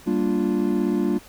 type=chord; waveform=triangle; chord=G minor seventh; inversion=none; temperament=equal; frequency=196 / 233.1 / 293.7 / 349.2 Hz; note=G3 / Bb3 / D4 / F4; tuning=0 / 0 / 0 / 0 cents; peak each=-23 dBFS; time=0.06-1.19 s; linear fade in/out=20 ms; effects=pink hiss -47 dBFS RMS until 1.28 s